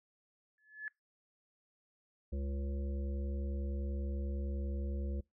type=tone with exponential growth; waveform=sine; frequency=1718 Hz; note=A6; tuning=42 cents flat; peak=-35 dBFS; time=0.58-0.88 s; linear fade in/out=1 ms; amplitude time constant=65 ms
type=harmonic tone; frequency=69.3 Hz; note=C#2; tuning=in tune; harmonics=1 / 3 / 5 / 7 / 8; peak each=-35 / -45 / -49 / -52 / -53 dBFS; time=2.32-5.21 s; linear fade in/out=10 ms
effects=noise-tail reverb RT60 0.2 s tail -25 dB re dry